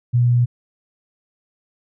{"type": "tone", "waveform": "sine", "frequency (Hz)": 121.4, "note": "B2", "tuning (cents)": -29, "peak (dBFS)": -12, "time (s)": [0.13, 0.46], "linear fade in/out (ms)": 20, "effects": []}